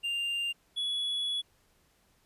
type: tone pair in turn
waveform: triangle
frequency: 2794 / 3389 Hz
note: F7 / G#7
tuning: 0 / +34 cents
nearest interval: minor third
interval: 334 cents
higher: second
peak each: -28 dBFS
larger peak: neither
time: 0.03-0.53 / 0.76-1.42 s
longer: second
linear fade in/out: 20 ms
effects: pink hiss -68 dBFS RMS until 2.25 s + resampled to 32000 Hz